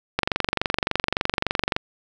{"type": "click train", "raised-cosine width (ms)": 0.3, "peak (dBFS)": -4, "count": 38, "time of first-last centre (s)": [0.19, 1.764], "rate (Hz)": 23.5, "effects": []}